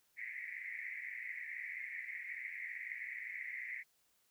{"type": "band-pass noise", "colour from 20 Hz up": "pink", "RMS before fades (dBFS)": -45, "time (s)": [0.16, 3.84], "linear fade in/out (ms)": 50, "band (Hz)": [1900, 2200], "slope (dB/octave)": 96, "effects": ["white hiss -75 dBFS RMS until 4.3 s"]}